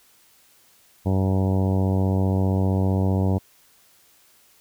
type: harmonic tone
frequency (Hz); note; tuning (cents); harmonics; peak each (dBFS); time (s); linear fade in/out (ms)
95.3; G2; -48; 1 / 2 / 3 / 4 / 5 / 6 / 7 / 8 / 9 / 10; -20 / -24 / -29 / -32 / -33 / -35 / -36 / -39 / -39 / -42; 1.05-3.39; 20
effects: white hiss -57 dBFS RMS until 4.6 s